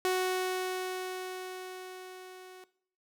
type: tone with level ramp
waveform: sawtooth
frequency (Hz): 370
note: F#4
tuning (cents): 0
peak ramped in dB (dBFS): -22 to -44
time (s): 0.05-2.64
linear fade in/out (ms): 0
effects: noise-tail reverb RT60 0.6 s tail -19 dB re dry